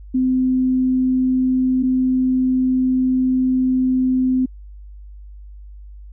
sine tone pair in turn, 257.1 / 257.1 Hz, C4 / C4, -30 / -30 cents, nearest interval unison, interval 0 cents, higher neither, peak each -14 dBFS, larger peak neither, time 0.14-1.83 / 1.83-4.46 s, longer second, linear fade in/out 10 ms, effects added 50 Hz sine -35 dBFS peak until 6.12 s

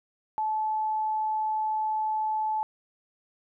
sine tone, 866 Hz, A5, 28 cents flat, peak -25 dBFS, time 0.38-2.63 s, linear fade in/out 0 ms, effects none

